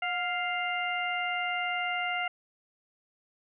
harmonic tone with a mistuned harmonic, 698.5 Hz, F5, in tune, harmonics 1 / 2 / 3 / 4, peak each -33 / -35 / -33 / -36 dBFS, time 0.02-2.28 s, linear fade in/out 5 ms, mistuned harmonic 1, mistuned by +55 cents, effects none

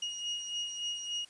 35% pulse beating tone pair, 2875 / 2878.5 Hz, F7 / F#7, +50 / -48 cents, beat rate 3.5 Hz, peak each -34 / -39 dBFS, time 0.02-1.25 s, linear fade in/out 5 ms, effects white hiss -59 dBFS RMS until 1.29 s + resampled to 22050 Hz

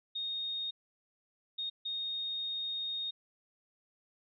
sine tone bursts at uneven times, 3708 Hz, A#7, 10 cents flat, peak -34 dBFS, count 3, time 0.15-0.71 / 1.58-1.7 / 1.85-3.11 s, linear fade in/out 10 ms, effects none

